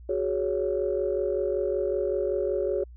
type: chord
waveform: sine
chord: F# suspended second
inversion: none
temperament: equal with one note detuned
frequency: 370 / 415.3 / 557.9 Hz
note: F#4 / G#4 / C#5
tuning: 0 / 0 / +11 cents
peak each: -28 dBFS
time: 0.09-2.84 s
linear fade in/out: 5 ms
effects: tanh soft clip ceiling -15 dBFS + added 60 Hz sine -43 dBFS peak until 2.96 s